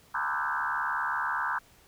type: tone with frequency modulation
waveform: sine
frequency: 1253 Hz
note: D#6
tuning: 12 cents sharp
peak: -27 dBFS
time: 0.14-1.59 s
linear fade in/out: 10 ms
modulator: 72.7 Hz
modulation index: 5
effects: pink hiss -59 dBFS RMS until 1.87 s